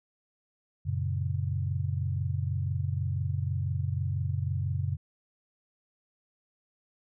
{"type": "chord", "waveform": "sine", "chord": "F# major", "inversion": "none", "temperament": "equal", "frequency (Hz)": [92.5, 116.54, 138.59], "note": ["F#2", "A#2", "C#3"], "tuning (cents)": [0, 0, 0], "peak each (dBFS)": [-30, -34, -32], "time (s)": [0.85, 4.97], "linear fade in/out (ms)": 20, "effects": []}